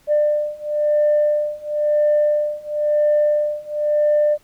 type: beating tone pair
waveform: sine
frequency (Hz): 596 / 596.98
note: D5 / D5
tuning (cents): +25 / +28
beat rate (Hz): 0.98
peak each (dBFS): -18 / -17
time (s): 0.07-4.38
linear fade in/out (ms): 50
effects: tanh soft clip ceiling -9 dBFS + pink hiss -56 dBFS RMS until 4.43 s